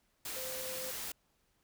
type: tone in noise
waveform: sine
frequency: 517 Hz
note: C5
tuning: 21 cents flat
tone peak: -43 dBFS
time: 0.36-0.91 s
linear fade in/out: 5 ms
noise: white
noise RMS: -41 dBFS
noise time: 0.25-1.12 s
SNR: -5 dB
effects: pink hiss -75 dBFS RMS until 1.63 s